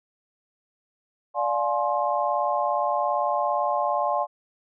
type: chord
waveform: sine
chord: D half-diminished seventh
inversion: none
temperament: just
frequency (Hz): 587.3 / 704.8 / 845.8 / 1057.2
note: D5 / F5 / Ab5 / C6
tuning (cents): 0 / +16 / +31 / +18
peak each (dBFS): -27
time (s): 1.34-4.27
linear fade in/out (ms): 50
effects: none